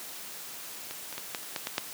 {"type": "clicks", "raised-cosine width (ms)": 0.2, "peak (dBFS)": [-19, -22, -18, -14, -27, -14, -14, -9], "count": 8, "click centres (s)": [0.91, 1.127, 1.18, 1.348, 1.431, 1.562, 1.671, 1.781], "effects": ["white hiss -42 dBFS RMS until 1.93 s", "high-pass 150 Hz 12 dB/octave"]}